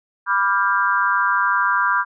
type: chord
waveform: sine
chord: G dominant seventh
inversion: first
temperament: equal with one note detuned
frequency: 987.8 / 1174.7 / 1396.9 / 1591.7 Hz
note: B5 / D6 / F6 / G6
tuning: 0 / 0 / 0 / +26 cents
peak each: -21 dBFS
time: 0.26-2.05 s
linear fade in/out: 50 ms
effects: none